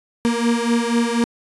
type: beating tone pair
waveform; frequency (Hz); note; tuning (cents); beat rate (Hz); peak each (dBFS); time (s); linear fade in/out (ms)
35% pulse; 233.1 / 237.2; A#3 / A#3; 0 / +30; 4.1; -17 / -19; 0.25-1.24; 0
effects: resampled to 24000 Hz